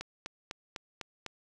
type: click train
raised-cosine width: 0.2 ms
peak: -21 dBFS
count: 6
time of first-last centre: 0.01-1.263 s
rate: 3.99 Hz
effects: none